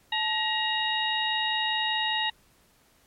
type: harmonic tone with a mistuned harmonic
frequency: 945 Hz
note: A#5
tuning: 23 cents sharp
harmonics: 1 / 2 / 3 / 4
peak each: -30 / -30 / -30 / -30 dBFS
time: 0.12-2.3 s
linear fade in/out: 5 ms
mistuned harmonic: 1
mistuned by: -140 cents
effects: pink hiss -62 dBFS RMS until 3.06 s + MP3 64 kbps